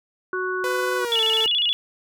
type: harmonic tone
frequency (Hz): 369.9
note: F#4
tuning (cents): 0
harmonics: 1 / 3 / 4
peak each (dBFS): -26 / -30 / -27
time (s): 0.33-1.05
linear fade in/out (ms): 2
type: tone with pitch glide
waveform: sawtooth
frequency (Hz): 501 to 443.8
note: B4 to A4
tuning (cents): +25 to +15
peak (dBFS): -21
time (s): 0.64-1.46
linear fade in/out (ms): 0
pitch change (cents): -210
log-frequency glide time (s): 0.97-1.21
type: tone with vibrato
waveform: sine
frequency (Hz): 3137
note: G7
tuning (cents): +1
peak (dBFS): -18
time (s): 1.12-1.73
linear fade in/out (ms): 0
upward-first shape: square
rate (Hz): 14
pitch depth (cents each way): 150
effects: none